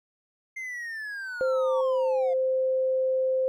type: linear sweep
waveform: triangle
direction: down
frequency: 2102 to 687 Hz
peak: -31 dBFS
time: 0.56-2.34 s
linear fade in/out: 10 ms
type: tone with exponential growth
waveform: sine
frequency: 921 Hz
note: A#5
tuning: 21 cents flat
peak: -30 dBFS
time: 1.02-1.81 s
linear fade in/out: 2 ms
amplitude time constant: 170 ms
type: tone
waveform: sine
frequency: 521 Hz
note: C5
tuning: 7 cents flat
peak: -22 dBFS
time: 1.41-3.48 s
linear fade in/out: 0 ms
effects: none